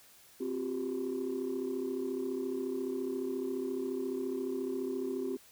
sine chord, C suspended fourth, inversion none, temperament equal with one note detuned, 261.6 / 357.6 / 392 Hz, C4 / F4 / G4, 0 / +41 / 0 cents, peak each -36 / -37 / -35 dBFS, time 0.4-5.37 s, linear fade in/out 10 ms, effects tanh soft clip ceiling -27 dBFS + white hiss -59 dBFS RMS until 5.51 s

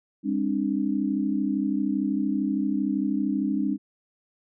sine tone cluster, 202.7 / 267.6 / 300.5 Hz, G#3 / C4 / D4, -42 / +39 / +40 cents, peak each -27 dBFS, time 0.23-3.78 s, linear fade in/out 50 ms, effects none

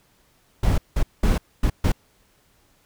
brown noise bursts at uneven times, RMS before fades -18 dBFS, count 5, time 0.63-0.78 / 0.96-1.03 / 1.23-1.38 / 1.63-1.7 / 1.84-1.92 s, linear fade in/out 5 ms, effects pink hiss -61 dBFS RMS until 2.85 s

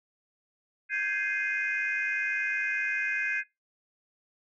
sine chord, Ab major seventh, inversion third, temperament equal with one note detuned, 1568 / 1667.9 / 2093 / 2489 Hz, G6 / Ab6 / C7 / Eb7, 0 / +7 / 0 / 0 cents, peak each -32 dBFS, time 0.89-3.44 s, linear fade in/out 50 ms, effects noise-tail reverb RT60 0.2 s tail -21 dB re dry + tanh soft clip ceiling -19 dBFS

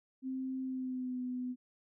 sine tone with pitch glide, 261.6 to 250.7 Hz, C4 to B3, 0 to +26 cents, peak -35 dBFS, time 0.22-1.56 s, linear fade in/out 50 ms, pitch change -74 cents, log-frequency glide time 0.62-1.21 s, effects none

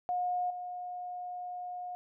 sine tone with level steps, 719 Hz, F#5, 50 cents flat, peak -29 / -37 dBFS, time 0.09-1.95 s, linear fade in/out 0 ms, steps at 0.5 s, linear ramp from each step 5 ms, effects none

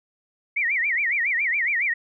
sine tone with vibrato, 2093 Hz, C7, in tune, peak -20 dBFS, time 0.56-1.94 s, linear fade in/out 10 ms, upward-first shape sine, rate 7.2 Hz, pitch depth 230 cents each way, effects none

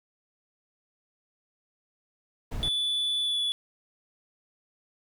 brown noise, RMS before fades -33 dBFS, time 2.51-2.69 s, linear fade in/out 10 ms
triangle tone with pitch glide, 3465 to 3429 Hz, A7 to A7, -27 to -45 cents, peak -24 dBFS, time 2.63-3.52 s, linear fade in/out 0 ms, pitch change -18 cents, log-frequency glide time 3.22-3.39 s
effects none

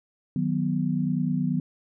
sine chord, B major, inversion first, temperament equal, 155.56 / 185 / 246.9 Hz, D#3 / F#3 / B3, 0 / 0 / 0 cents, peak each -27 dBFS, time 0.36-1.6 s, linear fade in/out 2 ms, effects none

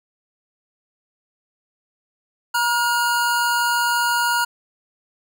square tone pair together, 952 / 1426.4 Hz, A#5 / F6, +36 / +36 cents, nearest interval perfect fifth, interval 700 cents, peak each -21 dBFS, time 2.54-4.45 s, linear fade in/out 10 ms, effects none

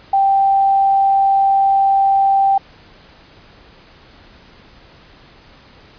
sine tone, 784 Hz, G5, in tune, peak -10 dBFS, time 0.13-2.58 s, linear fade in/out 5 ms, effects pink hiss -45 dBFS RMS until 5.98 s + resampled to 11025 Hz

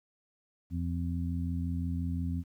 harmonic tone, 85.7 Hz, F2, 32 cents flat, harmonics 1 / 2 / 3, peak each -32 / -36 / -37 dBFS, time 0.7-2.44 s, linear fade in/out 50 ms, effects 11-bit

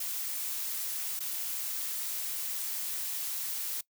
blue noise with dropouts, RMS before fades -35 dBFS, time 0-3.81 s, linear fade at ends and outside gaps 5 ms, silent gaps 1.193-1.203 s, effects noise-tail reverb RT60 0.1 s tail -21 dB re dry

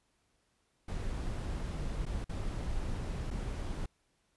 brown noise with dropouts, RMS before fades -36 dBFS, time 0.88-3.86 s, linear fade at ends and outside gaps 5 ms, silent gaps 2.055-2.063 / 2.244-2.293 / 3.305-3.31 s, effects pink hiss -75 dBFS RMS until 4.36 s + resampled to 24000 Hz

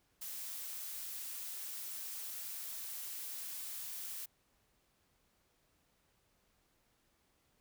blue noise, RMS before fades -44 dBFS, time 0.21-4.26 s, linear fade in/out 10 ms, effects pink hiss -75 dBFS RMS until 7.6 s

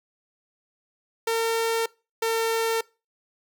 sawtooth tone pair in turn, 455.2 / 453 Hz, A#4 / A#4, -41 / -50 cents, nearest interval unison, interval 9 cents, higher first, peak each -18 dBFS, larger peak neither, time 1.27-1.86 / 2.22-2.81 s, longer neither, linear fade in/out 5 ms, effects noise-tail reverb RT60 0.3 s tail -23 dB re dry

